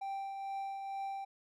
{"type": "tone with tremolo", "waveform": "triangle", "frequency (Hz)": 784, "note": "G5", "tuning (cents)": 0, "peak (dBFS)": -34, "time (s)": [0.01, 1.25], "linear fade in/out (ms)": 10, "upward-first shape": "triangle", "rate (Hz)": 2.2, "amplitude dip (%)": 40, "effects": []}